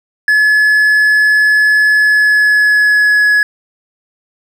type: tone with pitch glide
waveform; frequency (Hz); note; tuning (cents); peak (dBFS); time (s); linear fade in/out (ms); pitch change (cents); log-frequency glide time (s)
triangle; 1709 to 1688.4; G#6 to G#6; +49 to +28; -5; 0.28-3.43; 2; -21; 1.94-3.31
effects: none